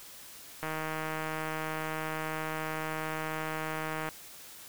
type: click train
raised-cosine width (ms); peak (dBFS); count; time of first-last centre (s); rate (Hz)
0.5; -20; 544; 0.63-4.089; 157
effects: white hiss -49 dBFS RMS until 4.68 s